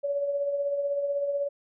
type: tone with tremolo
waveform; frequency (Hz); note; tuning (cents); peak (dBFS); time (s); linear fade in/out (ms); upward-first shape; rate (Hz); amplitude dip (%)
sine; 567; C#5; +39; -23; 0.03-1.49; 20; triangle; 16; 50
effects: none